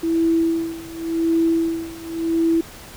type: tone with tremolo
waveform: sine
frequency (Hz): 329.6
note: E4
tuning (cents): 0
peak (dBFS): -14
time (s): 0.03-2.61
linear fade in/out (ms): 5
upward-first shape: sine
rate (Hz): 0.9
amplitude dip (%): 90
effects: pink hiss -40 dBFS RMS until 2.96 s